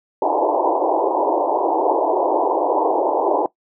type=band-pass noise; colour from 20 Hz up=white; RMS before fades=-18 dBFS; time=0.22-3.46 s; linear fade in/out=2 ms; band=300 to 970 Hz; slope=96 dB/octave; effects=noise-tail reverb RT60 0.1 s tail -19 dB re dry